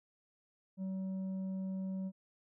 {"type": "tone with tanh clipping", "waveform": "sine", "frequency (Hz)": 189.8, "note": "F#3", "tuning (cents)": 44, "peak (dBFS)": -37, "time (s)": [0.77, 2.12], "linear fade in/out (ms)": 50, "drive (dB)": 5, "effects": []}